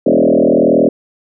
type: tone with frequency modulation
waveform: sine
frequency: 410 Hz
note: G#4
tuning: 22 cents flat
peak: -7 dBFS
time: 0.06-0.89 s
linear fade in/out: 5 ms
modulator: 40.9 Hz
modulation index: 4.9
effects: none